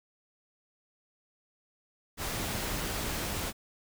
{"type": "noise", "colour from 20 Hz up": "pink", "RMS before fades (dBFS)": -34, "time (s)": [2.17, 3.53], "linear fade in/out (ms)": 50, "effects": []}